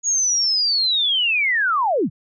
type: linear sweep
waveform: sine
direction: down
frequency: 6750 to 103.83 Hz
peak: -16 dBFS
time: 0.03-2.1 s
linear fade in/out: 50 ms
effects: none